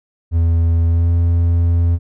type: tone with pitch glide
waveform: triangle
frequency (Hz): 83.4 to 85.15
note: E2 to F2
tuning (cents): +21 to -43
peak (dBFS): -9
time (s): 0.31-1.99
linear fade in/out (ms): 50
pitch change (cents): +36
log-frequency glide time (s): 0.87-1.1
effects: none